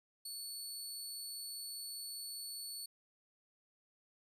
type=tone; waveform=20% pulse; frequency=4435 Hz; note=C#8; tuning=in tune; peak=-37 dBFS; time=0.25-2.86 s; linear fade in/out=5 ms; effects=resampled to 32000 Hz